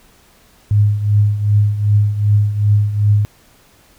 sine tone with tremolo, 103.83 Hz, G#2, in tune, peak -7 dBFS, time 0.71-3.25 s, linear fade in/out 0 ms, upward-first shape triangle, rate 2.6 Hz, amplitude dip 75%, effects pink hiss -50 dBFS RMS until 3.98 s

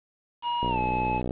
square tone with pitch glide, 955 to 860.7 Hz, A#5 to A5, +42 to -38 cents, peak -26 dBFS, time 0.42-1.22 s, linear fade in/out 50 ms, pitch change -180 cents, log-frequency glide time 0.68-0.79 s
click train, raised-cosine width 2 ms, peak -17 dBFS, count 43, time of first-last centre 0.63-1.309 s, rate 61.9 Hz
effects resampled to 8000 Hz + 8-bit

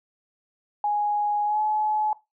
sine tone with pitch glide, 830.6 to 853.5 Hz, G#5 to G#5, 0 to +47 cents, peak -21 dBFS, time 0.84-2.13 s, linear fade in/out 2 ms, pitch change +47 cents, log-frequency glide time 1.45-1.6 s, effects noise-tail reverb RT60 0.2 s tail -17 dB re dry

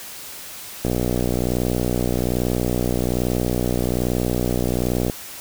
click train, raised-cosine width 2 ms, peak -8 dBFS, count 261, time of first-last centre 0.85-5.098 s, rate 61.2 Hz, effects white hiss -36 dBFS RMS until 5.4 s

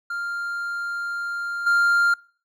triangle tone with level steps, 1396.9 Hz, F6, in tune, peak -24 / -14 dBFS, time 0.1-2.14 s, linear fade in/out 5 ms, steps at 1.66 s, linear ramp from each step 10 ms, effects noise-tail reverb RT60 0.5 s tail -26 dB re dry

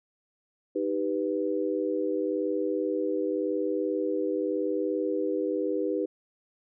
sine chord, Eb augmented, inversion none, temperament equal, 311.1 / 392 / 493.9 Hz, Eb4 / G4 / B4, 0 / 0 / 0 cents, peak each -30 dBFS, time 0.75-6.06 s, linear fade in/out 10 ms, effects none

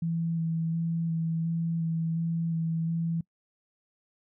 sine tone with vibrato, 164.81 Hz, E3, in tune, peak -26 dBFS, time 0.02-3.21 s, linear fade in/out 5 ms, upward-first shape square, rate 1.4 Hz, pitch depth 13 cents each way, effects noise-tail reverb RT60 0.1 s tail -24 dB re dry

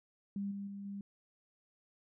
sine tone with level steps, 199.7 Hz, G3, 32 cents sharp, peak -35 / -39 / -42 / -40 dBFS, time 0.36-1.01 s, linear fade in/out 2 ms, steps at 0.51 / 0.67 / 0.85 s, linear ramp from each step 5 ms, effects none

